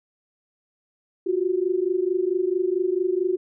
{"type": "tone pair together", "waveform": "sine", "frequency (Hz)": [353.7, 378.2], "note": ["F4", "F#4"], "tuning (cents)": [22, 38], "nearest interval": "minor second", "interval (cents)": 116, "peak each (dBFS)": -23, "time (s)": [1.26, 3.37], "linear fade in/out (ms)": 10, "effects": []}